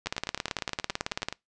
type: two click trains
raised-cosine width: 0.2 ms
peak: -16 / -11 dBFS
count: 13 / 23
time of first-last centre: 0.06-1.326 / 0.07-1.285 s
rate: 9.48 / 18.1 Hz
effects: noise-tail reverb RT60 0.2 s tail -24 dB re dry + resampled to 22050 Hz